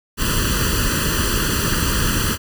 pink noise with comb filter, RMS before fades -19 dBFS, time 0.17-2.38 s, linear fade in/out 50 ms, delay 0.67 ms, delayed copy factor +1, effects none

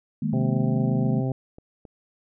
sine chord, D# suspended fourth, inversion none, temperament just, 155.56 / 207.4 / 233.3 Hz, D#3 / G#3 / A#3, 0 / -2 / +2 cents, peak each -27 dBFS, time 0.22-1.21 s, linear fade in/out 5 ms
harmonic tone, 130.81 Hz, C3, in tune, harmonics 1 / 2 / 3 / 4 / 5 / 6, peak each -24 / -30 / -34 / -36 / -38 / -40 dBFS, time 0.33-1.32 s, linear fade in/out 2 ms
click train, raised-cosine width 2 ms, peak -30 dBFS, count 5, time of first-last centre 0.78-1.852 s, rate 3.73 Hz
effects none

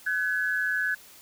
sine tone pair together, 1510 / 1690.3 Hz, F#6 / G#6, +35 / +30 cents, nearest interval major second, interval 195 cents, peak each -27 dBFS, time 0.06-0.95 s, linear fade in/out 10 ms, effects white hiss -51 dBFS RMS until 1.21 s

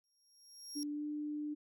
30% pulse tone with exponential growth, 5588 Hz, F8, in tune, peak -36 dBFS, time 0.04-0.83 s, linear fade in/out 0 ms, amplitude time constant 170 ms
sine tone with pitch glide, 293.7 to 298 Hz, D4 to D4, 0 to +25 cents, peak -37 dBFS, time 0.75-1.55 s, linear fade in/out 20 ms, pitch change +25 cents, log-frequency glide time 0.91-1.04 s
effects none

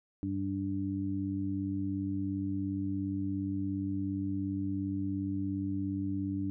harmonic tone, 97.2 Hz, G2, 14 cents flat, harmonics 1 / 2 / 3, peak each -37 / -38 / -33 dBFS, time 0.23-6.5 s, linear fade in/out 0 ms, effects none

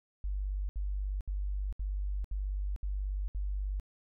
sine tone bursts, 49 Hz, G1, in tune, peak -31 dBFS, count 7, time 0.24-3.798 s, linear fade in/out 0 ms, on 450 ms, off 68 ms, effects none

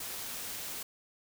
white noise, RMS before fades -40 dBFS, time 0-0.83 s, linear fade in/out 5 ms, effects none

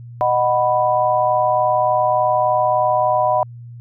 sine chord, B major, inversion first, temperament just, 617.4 / 740.8 / 987.8 Hz, D#5 / F#5 / B5, -14 / +2 / 0 cents, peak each -18 dBFS, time 0.21-3.43 s, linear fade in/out 0 ms, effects added 119 Hz sine -33 dBFS peak until 3.8 s

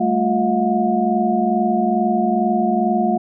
sine tone cluster, 200.8 / 223.1 / 354.8 / 648 / 719 Hz, G3 / A3 / F4 / E5 / F#5, +42 / +24 / +27 / -30 / -50 cents, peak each -23 / -19 / -23 / -27 / -19 dBFS, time 0-3.18 s, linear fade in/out 10 ms, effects none

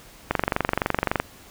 click train, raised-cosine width 0.5 ms, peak -5 dBFS, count 22, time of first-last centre 0.31-1.2 s, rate 23.6 Hz, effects pink hiss -48 dBFS RMS until 1.5 s

